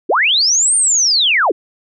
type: linear two-way sweep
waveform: sine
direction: up then down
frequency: 260 to 8990 to 260 Hz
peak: -10 dBFS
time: 0.09-1.52 s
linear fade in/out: 10 ms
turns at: 0.76 s
effects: none